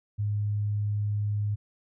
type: tone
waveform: sine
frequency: 103.83 Hz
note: G#2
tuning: in tune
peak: -25 dBFS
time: 0.18-1.56 s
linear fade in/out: 20 ms
effects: none